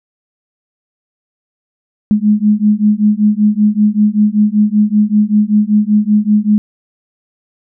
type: beating tone pair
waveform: sine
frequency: 207.7 / 212.9 Hz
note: G#3 / G#3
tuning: 0 / +43 cents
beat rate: 5.2 Hz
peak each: -11 dBFS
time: 2.11-6.58 s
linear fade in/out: 0 ms
effects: none